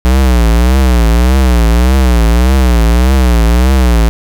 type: tone with vibrato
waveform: square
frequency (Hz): 61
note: B1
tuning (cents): -21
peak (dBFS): -6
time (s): 0.05-4.09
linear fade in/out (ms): 0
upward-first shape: triangle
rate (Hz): 1.7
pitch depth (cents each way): 170
effects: none